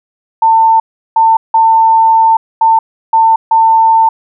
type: tone bursts at uneven times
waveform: sine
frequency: 897 Hz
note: A5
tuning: 33 cents sharp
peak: -4 dBFS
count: 6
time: 0.42-0.8 / 1.16-1.37 / 1.54-2.37 / 2.61-2.79 / 3.13-3.36 / 3.51-4.09 s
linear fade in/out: 5 ms
effects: none